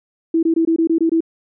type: tone bursts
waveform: sine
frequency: 327.9 Hz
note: E4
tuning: 9 cents flat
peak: -12 dBFS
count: 8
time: 0.34-1.206 s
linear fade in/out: 5 ms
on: 89 ms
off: 22 ms
effects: none